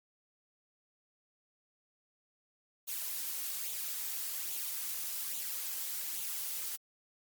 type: noise with flanger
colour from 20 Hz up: blue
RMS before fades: -38 dBFS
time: 2.87-6.77 s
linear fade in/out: 20 ms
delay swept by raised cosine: 0.28 to 3.88 ms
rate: 1.2 Hz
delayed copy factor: +0.5
effects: Opus 48 kbps